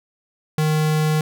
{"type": "tone", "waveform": "square", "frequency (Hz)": 154.6, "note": "D#3", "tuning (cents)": -11, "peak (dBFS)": -17, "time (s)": [0.58, 1.21], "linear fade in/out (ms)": 2, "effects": []}